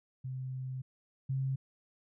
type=tone pair in turn; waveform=sine; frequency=130 / 133.58 Hz; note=C3 / C3; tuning=-11 / +36 cents; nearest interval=unison; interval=47 cents; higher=second; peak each=-36 / -30 dBFS; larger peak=second; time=0.24-0.82 / 1.29-1.56 s; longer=first; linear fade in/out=10 ms; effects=none